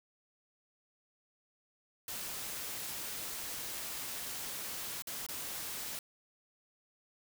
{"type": "noise with dropouts", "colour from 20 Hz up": "white", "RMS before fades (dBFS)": -41, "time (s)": [2.08, 5.99], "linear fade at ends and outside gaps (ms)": 2, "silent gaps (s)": [[5.022, 5.071], [5.265, 5.287]], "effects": []}